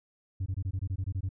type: tone bursts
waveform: sine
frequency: 94.5 Hz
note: F#2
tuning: 37 cents sharp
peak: -26 dBFS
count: 11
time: 0.4-1.291 s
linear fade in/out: 10 ms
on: 61 ms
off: 22 ms
effects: tanh soft clip ceiling -28 dBFS